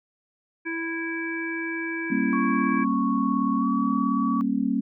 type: harmonic tone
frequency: 329.6 Hz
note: E4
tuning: in tune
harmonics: 1 / 3 / 5 / 7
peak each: -30 / -41 / -32 / -33 dBFS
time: 0.65-2.85 s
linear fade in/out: 20 ms
type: chord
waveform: sine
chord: G diminished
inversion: none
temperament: equal with one note detuned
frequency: 196 / 233.1 / 271.8 Hz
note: G3 / Bb3 / Db4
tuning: 0 / 0 / -34 cents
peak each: -28 / -25 / -25 dBFS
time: 2.1-4.81 s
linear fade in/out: 10 ms
type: tone with pitch glide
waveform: sine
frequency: 1108.7 to 1135.3 Hz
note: C#6 to C#6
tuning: 0 to +41 cents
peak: -27 dBFS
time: 2.33-4.41 s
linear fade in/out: 0 ms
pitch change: +41 cents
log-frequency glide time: 3.57-3.67 s
effects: none